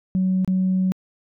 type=tone with dropouts; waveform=sine; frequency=186.7 Hz; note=F#3; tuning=16 cents sharp; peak=-16 dBFS; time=0.15-0.92 s; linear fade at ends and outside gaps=0 ms; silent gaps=0.447-0.477 s; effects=tanh soft clip ceiling -13 dBFS